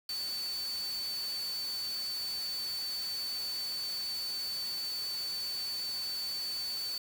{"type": "tone in noise", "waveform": "sine", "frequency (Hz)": 4504, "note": "C#8", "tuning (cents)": 27, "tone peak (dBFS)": -34, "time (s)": [0.09, 6.98], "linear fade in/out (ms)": 2, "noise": "white", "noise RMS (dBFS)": -45, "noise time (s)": [0.09, 6.98], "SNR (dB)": 8, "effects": []}